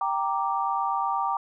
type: chord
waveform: sine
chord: G minor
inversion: none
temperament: equal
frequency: 784 / 932.3 / 1174.7 Hz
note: G5 / Bb5 / D6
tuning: 0 / 0 / 0 cents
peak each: -28 dBFS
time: 0.01-1.37 s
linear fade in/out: 2 ms
effects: none